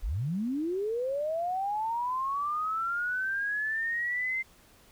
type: linear sweep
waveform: sine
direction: up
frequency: 30.87 to 2094 Hz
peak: -28 dBFS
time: 0.02-4.43 s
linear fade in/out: 20 ms
effects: pink hiss -59 dBFS RMS until 4.91 s